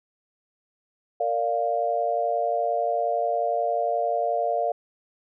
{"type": "chord", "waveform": "sine", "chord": "Bb major", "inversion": "none", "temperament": "equal with one note detuned", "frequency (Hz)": [461.6, 587.3, 698.5], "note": ["Bb4", "D5", "F5"], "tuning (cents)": [-17, 0, 0], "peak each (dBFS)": [-29, -27, -24], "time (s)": [1.2, 4.72], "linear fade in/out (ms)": 5, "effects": []}